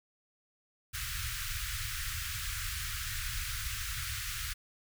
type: band-stop noise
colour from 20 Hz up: pink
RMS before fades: -37 dBFS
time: 0.93-4.54 s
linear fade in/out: 20 ms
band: 120 to 1300 Hz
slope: 48 dB/octave
effects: none